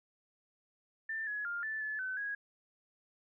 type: tone with pitch steps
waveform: sine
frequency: 1783 / 1686 / 1404 / 1755 / 1727 / 1519 / 1654 Hz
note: A6 / G#6 / F6 / A6 / A6 / F#6 / G#6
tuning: +22 / +26 / +9 / -5 / -33 / +45 / -8 cents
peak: -35 dBFS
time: 1.09-2.35 s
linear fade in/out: 5 ms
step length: 180 ms
effects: none